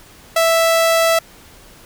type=tone; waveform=sawtooth; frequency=659.3 Hz; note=E5; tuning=in tune; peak=-8 dBFS; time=0.36-1.19 s; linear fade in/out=5 ms; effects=pink hiss -44 dBFS RMS until 1.85 s